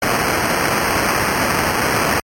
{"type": "noise with sample-and-hold", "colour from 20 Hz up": "white", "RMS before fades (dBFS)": -17, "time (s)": [0.02, 2.2], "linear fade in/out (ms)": 5, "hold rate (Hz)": 3675, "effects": ["high-pass 60 Hz 12 dB/octave", "MP3 64 kbps"]}